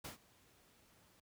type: noise with ADSR envelope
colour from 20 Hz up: pink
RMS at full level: -45 dBFS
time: 0.04-1.2 s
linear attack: 10 ms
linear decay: 120 ms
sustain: -23 dB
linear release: 4 ms
effects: high-pass 60 Hz 12 dB/octave